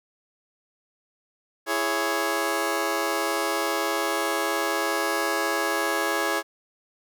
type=chord; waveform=15% pulse; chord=C# minor; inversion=first; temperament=just; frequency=332.6 / 415.8 / 554.4 Hz; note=E4 / G#4 / C#5; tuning=+16 / +2 / 0 cents; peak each=-22 dBFS; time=1.66-6.43 s; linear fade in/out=50 ms; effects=none